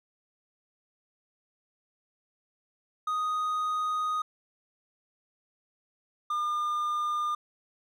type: tone pair in turn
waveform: triangle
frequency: 1244.5 / 1207 Hz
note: D#6 / D6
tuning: 0 / +47 cents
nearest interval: minor second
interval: 53 cents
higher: first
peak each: -25 dBFS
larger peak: neither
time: 3.07-4.22 / 6.3-7.35 s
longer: first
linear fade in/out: 5 ms
effects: none